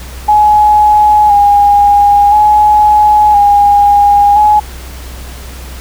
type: tone with vibrato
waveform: sine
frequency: 829 Hz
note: G#5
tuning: 3 cents flat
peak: -3 dBFS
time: 0.28-4.6 s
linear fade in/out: 10 ms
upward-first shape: square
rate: 0.49 Hz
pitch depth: 27 cents each way
effects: added 63 Hz sine -25 dBFS peak until 5.8 s + pink hiss -31 dBFS RMS until 5.8 s